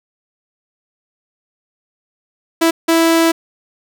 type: tone bursts at uneven times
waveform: sawtooth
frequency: 329.6 Hz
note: E4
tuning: in tune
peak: -6 dBFS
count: 2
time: 2.61-2.71 / 2.88-3.32 s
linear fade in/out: 10 ms
effects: none